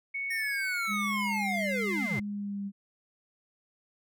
sine tone with pitch glide, 2217 to 2081 Hz, C#7 to C7, 0 to -10 cents, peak -31 dBFS, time 0.14-2.2 s, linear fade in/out 10 ms, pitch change -110 cents, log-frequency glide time 0.93-1.72 s
square linear sweep, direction down, 1864.7 to 98 Hz, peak -33 dBFS, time 0.3-2.2 s, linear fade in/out 10 ms
sine tone with vibrato, 202.7 Hz, G#3, 42 cents flat, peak -32 dBFS, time 0.87-2.72 s, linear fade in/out 50 ms, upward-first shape triangle, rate 0.96 Hz, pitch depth 35 cents each way
effects none

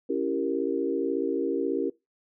sine chord, C# diminished seventh, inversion none, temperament equal with one note detuned, 277.2 / 333.7 / 392 / 466.2 Hz, C#4 / E4 / G4 / Bb4, 0 / +21 / 0 / 0 cents, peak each -30 dBFS, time 0.09-1.9 s, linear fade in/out 10 ms, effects noise-tail reverb RT60 0.2 s tail -20 dB re dry

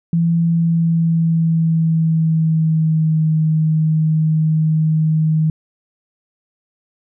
sine tone with pitch glide, 167.5 to 157.19 Hz, E3 to D#3, +28 to +18 cents, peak -12 dBFS, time 0.13-5.5 s, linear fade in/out 2 ms, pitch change -110 cents, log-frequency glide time 0.4-3.3 s, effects none

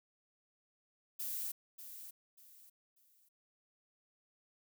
violet noise with echo, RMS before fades -40 dBFS, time 1.19-1.52 s, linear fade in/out 10 ms, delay 590 ms, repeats 3, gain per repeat -10 dB, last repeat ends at 3.29 s, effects none

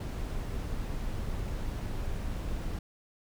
brown noise, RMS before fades -34 dBFS, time 0-2.79 s, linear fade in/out 5 ms, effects none

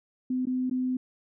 sine tone with dropouts, 254.9 Hz, C4, 45 cents flat, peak -25 dBFS, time 0.3-0.97 s, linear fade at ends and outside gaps 5 ms, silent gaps 0.455-0.469 / 0.698-0.71 s, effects none

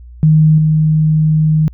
sine tone with level steps, 155.56 Hz, D#3, in tune, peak -5 / -8 dBFS, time 0.23-1.68 s, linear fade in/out 0 ms, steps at 0.58 s, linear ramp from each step 2 ms, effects added 60 Hz sine -32 dBFS peak until 1.73 s

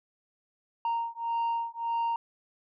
sine beating tone pair, 927 / 928.7 Hz, A#5 / A#5, -10 / -7 cents, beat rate 1.7 Hz, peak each -29 dBFS, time 0.85-2.16 s, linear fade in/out 2 ms, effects tanh soft clip ceiling -25 dBFS

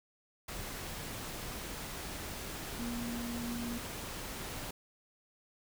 sine tone in noise, 237.1 Hz, A#3, 30 cents sharp, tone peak -37 dBFS, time 2.79-3.78 s, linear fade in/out 5 ms, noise pink, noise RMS -42 dBFS, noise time 0.48-4.71 s, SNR +2 dB, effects none

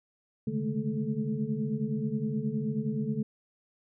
sine tone cluster, 136.4 / 148.9 / 210.7 / 220.2 / 433.8 Hz, C#3 / D3 / G#3 / A3 / A4, -28 / +24 / +25 / +2 / -25 cents, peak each -37 / -35 / -34 / -32 / -39 dBFS, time 0.47-3.23 s, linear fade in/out 5 ms, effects none

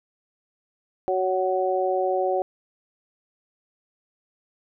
harmonic tone, 186.2 Hz, F#3, 11 cents sharp, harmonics 2 / 3 / 4, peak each -25 / -25 / -25 dBFS, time 1.08-2.42 s, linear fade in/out 0 ms, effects none

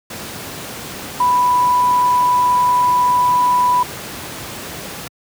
sine tone in noise, 989 Hz, B5, 2 cents sharp, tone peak -11 dBFS, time 1.2-3.83 s, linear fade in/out 5 ms, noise pink, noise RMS -29 dBFS, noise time 0.1-5.08 s, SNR +15 dB, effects high-pass 100 Hz 12 dB/octave

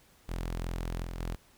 sawtooth tone with level steps, 42.66 Hz, F1, 40 cents flat, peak -29 / -33 / -29 dBFS, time 0.28-1.36 s, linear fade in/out 20 ms, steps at 1.04 / 1.2 s, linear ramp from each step 2 ms, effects pink hiss -62 dBFS RMS until 1.57 s

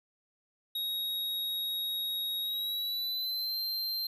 square tone with pitch glide, 3781 to 4147 Hz, A#7 to C8, +24 to -16 cents, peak -32 dBFS, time 0.75-4.07 s, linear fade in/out 5 ms, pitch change +160 cents, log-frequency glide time 2.41-3.58 s, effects none

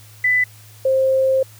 sine tone pair in turn, 1996 / 528.7 Hz, B6 / C5, +18 / +18 cents, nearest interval octave + major seventh, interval 2300 cents, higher first, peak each -13 dBFS, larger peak neither, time 0.24-0.44 / 0.85-1.43 s, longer second, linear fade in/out 5 ms, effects added 107 Hz sine -43 dBFS peak until 1.59 s + white hiss -47 dBFS RMS until 1.59 s

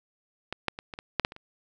clicks, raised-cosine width 0.3 ms, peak -16 / -9 / -21 / -22 / -22 / -7 / -7 / -26 / -29 dBFS, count 9, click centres 0.526 / 0.683 / 0.789 / 0.938 / 0.989 / 1.197 / 1.249 / 1.321 / 1.364 s, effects none

